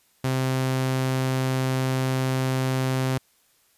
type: tone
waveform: sawtooth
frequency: 130.81 Hz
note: C3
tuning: in tune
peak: -18 dBFS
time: 0.24-3.18 s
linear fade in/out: 5 ms
effects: white hiss -63 dBFS RMS until 3.77 s + resampled to 32000 Hz